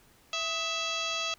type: harmonic tone with a mistuned harmonic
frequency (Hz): 661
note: E5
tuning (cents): +5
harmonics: 1 / 2 / 3 / 4 / 5 / 6 / 7 / 8 / 9 / 10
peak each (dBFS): -40 / -37 / -46 / -35 / -35 / -40 / -41 / -46 / -45 / -43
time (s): 0.33-1.34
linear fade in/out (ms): 2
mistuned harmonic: 2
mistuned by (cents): -70
effects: pink hiss -61 dBFS RMS until 1.38 s

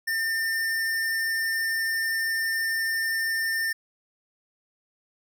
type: tone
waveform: square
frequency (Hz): 1803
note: A6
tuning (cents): +42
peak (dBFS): -25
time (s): 0.07-3.73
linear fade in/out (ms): 10
effects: none

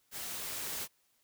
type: noise with level ramp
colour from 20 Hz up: white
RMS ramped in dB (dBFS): -41 to -38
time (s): 0.11-0.88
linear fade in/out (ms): 50
effects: white hiss -73 dBFS RMS until 1.23 s

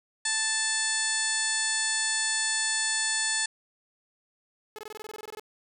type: harmonic tone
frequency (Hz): 880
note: A5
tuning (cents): 0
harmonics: 1 / 2 / 3 / 4 / 5 / 6 / 7 / 8 / 9 / 10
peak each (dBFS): -40 / -30 / -40 / -36 / -33 / -39 / -40 / -34 / -35 / -32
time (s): 0.25-3.46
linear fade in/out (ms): 5
type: tone bursts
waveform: sawtooth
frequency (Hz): 428.7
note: A4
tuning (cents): -45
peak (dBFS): -34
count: 14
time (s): 4.76-5.396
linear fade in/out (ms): 0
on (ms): 25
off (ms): 22
effects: none

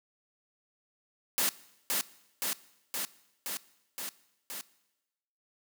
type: noise with echo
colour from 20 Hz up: white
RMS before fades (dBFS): -28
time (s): 1.38-1.49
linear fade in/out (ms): 0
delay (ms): 520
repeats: 6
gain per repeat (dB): -2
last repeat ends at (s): 4.61
effects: noise-tail reverb RT60 1.0 s tail -20 dB re dry + high-pass 150 Hz 12 dB/octave

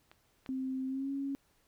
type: clicks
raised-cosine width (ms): 0.3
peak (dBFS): -37 / -32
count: 2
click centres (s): 0.115 / 0.462
type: tone with pitch glide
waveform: sine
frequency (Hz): 262 to 276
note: C4 to C#4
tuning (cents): +2 to -7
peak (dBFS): -33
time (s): 0.49-1.35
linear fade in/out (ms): 0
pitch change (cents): +91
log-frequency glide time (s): 0.87-1.11
effects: pink hiss -71 dBFS RMS until 1.67 s

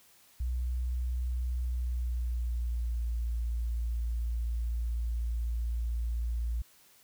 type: tone with pitch glide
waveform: sine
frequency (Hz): 61.74 to 57.94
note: B1 to A#1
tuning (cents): 0 to -10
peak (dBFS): -29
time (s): 0.4-6.62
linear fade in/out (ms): 5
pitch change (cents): -110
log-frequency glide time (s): 1.59-3.09
effects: white hiss -61 dBFS RMS until 7.03 s

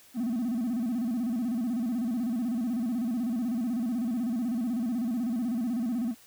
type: tone with vibrato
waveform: triangle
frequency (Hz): 236.8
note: A#3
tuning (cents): +27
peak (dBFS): -24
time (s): 0.14-6.15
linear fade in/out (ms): 50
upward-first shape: square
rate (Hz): 16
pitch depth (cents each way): 120
effects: tanh soft clip ceiling -21 dBFS + white hiss -56 dBFS RMS until 6.26 s

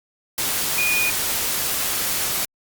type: tone in noise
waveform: sine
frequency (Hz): 2456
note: D#7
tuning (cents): -23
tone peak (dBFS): -19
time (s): 0.78-1.1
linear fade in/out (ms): 2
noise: white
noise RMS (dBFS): -23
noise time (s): 0.38-2.45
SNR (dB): +1
effects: Opus 48 kbps

